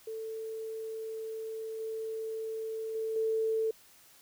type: tone with level steps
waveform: sine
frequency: 443.6 Hz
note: A4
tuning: 14 cents sharp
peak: -36 / -34 / -31 / -27 dBFS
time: 0.07-3.71 s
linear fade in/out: 5 ms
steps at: 1.8 / 2.95 / 3.16 s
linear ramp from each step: 2 ms
effects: white hiss -59 dBFS RMS until 4.21 s